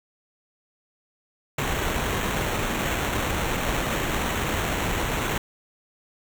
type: noise with sample-and-hold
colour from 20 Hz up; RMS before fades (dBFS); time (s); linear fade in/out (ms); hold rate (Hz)
pink; -26; 1.58-5.38; 5; 4900
effects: none